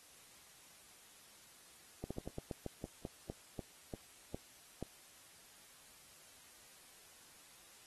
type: slowing click train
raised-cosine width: 2 ms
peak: -28 dBFS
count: 14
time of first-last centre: 2.04-4.826 s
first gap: 66 ms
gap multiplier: 1.18
effects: white hiss -61 dBFS RMS until 7.86 s + AAC 32 kbps